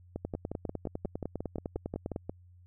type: two click trains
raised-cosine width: 2 ms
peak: -22 / -21 dBFS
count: 13 / 20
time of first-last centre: 0.16-2.295 / 0.25-2.161 s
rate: 5.62 / 9.94 Hz
effects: added 89 Hz sine -54 dBFS peak until 2.66 s